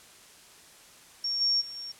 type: tone with level steps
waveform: sine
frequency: 5520 Hz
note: F8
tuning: 21 cents flat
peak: -27 / -22 / -38 / -36 dBFS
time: 1.24-1.92 s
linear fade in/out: 5 ms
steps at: 1.4 / 1.6 / 1.75 s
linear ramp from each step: 20 ms
effects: white hiss -53 dBFS RMS until 1.99 s + low-pass 10000 Hz 12 dB/octave